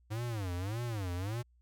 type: tone with vibrato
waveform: square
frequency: 103 Hz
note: G#2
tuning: 14 cents flat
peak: -35 dBFS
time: 0.1-1.43 s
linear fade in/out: 20 ms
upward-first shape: sine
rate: 1.7 Hz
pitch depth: 280 cents each way
effects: added 60 Hz sine -63 dBFS peak until 1.61 s